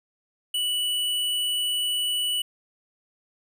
square tone, 2956 Hz, F#7, 2 cents flat, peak -24 dBFS, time 0.54-2.42 s, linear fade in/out 5 ms, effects none

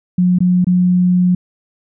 sine tone with dropouts, 180.1 Hz, F#3, 46 cents flat, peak -9 dBFS, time 0.18-1.35 s, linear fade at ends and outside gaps 5 ms, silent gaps 0.387-0.404 / 0.645-0.668 s, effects none

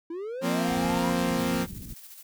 triangle linear sweep, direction up, 321.1 to 993 Hz, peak -30 dBFS, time 0.1-1.1 s, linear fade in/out 5 ms
sawtooth chord, F suspended fourth, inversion none, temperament equal, 174.61 / 233.1 / 261.6 Hz, F3 / Bb3 / C4, 0 / 0 / 0 cents, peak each -25 dBFS, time 0.41-1.67 s, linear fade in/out 50 ms
white low-pass noise, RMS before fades -40 dBFS, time 0.68-1.94 s, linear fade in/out 5 ms, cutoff 220 Hz, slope 24 dB/octave
blue noise with tremolo, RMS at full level -45 dBFS, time 1.39-2.23 s, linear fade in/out 5 ms, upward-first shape square, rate 14 Hz, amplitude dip 40%
effects none

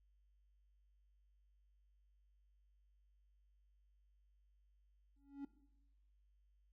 triangle tone with exponential growth, 280 Hz, C#4, 18 cents sharp, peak -39 dBFS, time 5.16-5.45 s, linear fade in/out 5 ms, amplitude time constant 62 ms, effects noise-tail reverb RT60 0.9 s tail -17 dB re dry + added 50 Hz sine -70 dBFS peak until 6.72 s

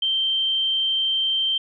sine tone, 3134 Hz, G7, 1 cent flat, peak -19 dBFS, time 0.02-1.58 s, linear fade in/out 5 ms, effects none

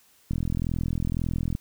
click train, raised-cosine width 5 ms, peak -15 dBFS, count 53, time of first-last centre 0.31-1.551 s, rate 41.9 Hz, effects white hiss -60 dBFS RMS until 1.6 s

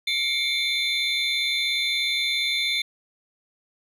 triangle tone cluster, 2161 / 2298 / 3554 / 4069 Hz, C#7 / D7 / A7 / C8, -45 / -38 / +17 / -49 cents, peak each -27 / -29 / -23 / -29 dBFS, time 0.07-2.82 s, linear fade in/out 5 ms, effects none

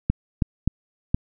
clicks, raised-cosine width 5 ms, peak -6 dBFS, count 4, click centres 0.1 / 0.422 / 0.676 / 1.145 s, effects none

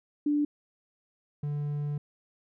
sine / triangle tone pair in turn, 293.7 / 146.34 Hz, D4 / D3, 0 / -6 cents, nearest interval octave, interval 1206 cents, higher first, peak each -23 / -27 dBFS, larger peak first, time 0.26-0.45 / 1.43-1.98 s, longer second, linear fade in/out 5 ms, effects none

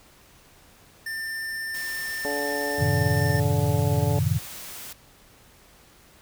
square tone, 1792 Hz, A6, 31 cents sharp, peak -30 dBFS, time 1.06-3.4 s, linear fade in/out 5 ms
white noise, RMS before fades -39 dBFS, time 1.74-4.93 s, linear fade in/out 5 ms
harmonic tone, 144.1 Hz, D3, 33 cents flat, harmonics 2 / 3 / 4 / 5 / 6, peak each -34 / -31 / -31 / -37 / -35 dBFS, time 2.25-4.19 s, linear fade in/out 0 ms
sine chord, F# diminished seventh, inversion none, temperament equal, 92.5 / 110 / 130.81 / 155.56 Hz, F#2 / A2 / C3 / Eb3, 0 / 0 / 0 / 0 cents, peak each -26 dBFS, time 2.78-4.39 s, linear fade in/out 20 ms
effects pink hiss -54 dBFS RMS until 6.21 s

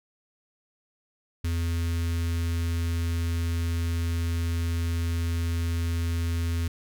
square tone with notch filter, 84 Hz, E2, 33 cents sharp, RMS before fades -27 dBFS, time 1.44-6.68 s, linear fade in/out 5 ms, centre 690 Hz, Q 0.51, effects none

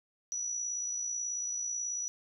sine tone with amplitude modulation, 5880 Hz, F#8, 12 cents flat, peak -31 dBFS, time 0.32-2.08 s, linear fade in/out 0 ms, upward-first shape sine, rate 58.3 Hz, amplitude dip 40%, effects none

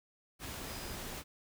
sine tone in noise, 4964 Hz, D#8, 5 cents flat, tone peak -53 dBFS, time 0.64-0.97 s, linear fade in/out 50 ms, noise pink, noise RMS -43 dBFS, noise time 0.39-1.24 s, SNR -13 dB, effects none

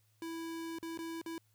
square tone with dropouts, 329.6 Hz, E4, in tune, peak -40 dBFS, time 0.22-1.38 s, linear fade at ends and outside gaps 1 ms, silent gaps 0.786-0.828 / 0.975-0.989 / 1.215-1.261 s, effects added 107 Hz sine -70 dBFS peak until 1.54 s + white hiss -75 dBFS RMS until 1.54 s

